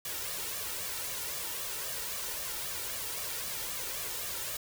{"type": "noise with flanger", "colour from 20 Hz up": "white", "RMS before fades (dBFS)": -37, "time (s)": [0.05, 4.57], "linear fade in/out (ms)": 2, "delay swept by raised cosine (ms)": [1.7, 2.21], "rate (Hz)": 3.8, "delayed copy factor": 0.6, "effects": []}